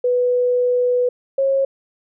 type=tone pair in turn; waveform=sine; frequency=493.9 / 542.6 Hz; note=B4 / C#5; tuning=0 / -37 cents; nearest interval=major second; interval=163 cents; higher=second; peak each=-14 dBFS; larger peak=neither; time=0.04-1.09 / 1.38-1.65 s; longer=first; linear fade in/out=5 ms; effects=none